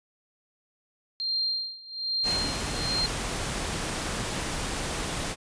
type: tone with tremolo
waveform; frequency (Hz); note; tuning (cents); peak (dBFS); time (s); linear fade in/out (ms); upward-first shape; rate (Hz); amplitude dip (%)
sine; 4186; C8; 0; -24; 1.2-3.06; 0; sine; 1.2; 90
type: noise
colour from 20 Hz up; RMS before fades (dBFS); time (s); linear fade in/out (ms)
pink; -31; 2.23-5.36; 50
effects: resampled to 22050 Hz